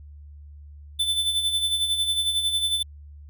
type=tone with tremolo; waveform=square; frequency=3520 Hz; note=A7; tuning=in tune; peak=-20 dBFS; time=0.99-2.83 s; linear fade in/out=10 ms; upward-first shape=sine; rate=11 Hz; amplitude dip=55%; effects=added 73 Hz sine -41 dBFS peak until 3.29 s